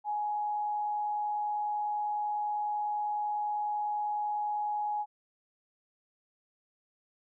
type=tone with amplitude modulation; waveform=sine; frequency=837 Hz; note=G#5; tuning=13 cents sharp; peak=-28 dBFS; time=0.04-5.06 s; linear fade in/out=50 ms; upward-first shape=sine; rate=110 Hz; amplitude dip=30%; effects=none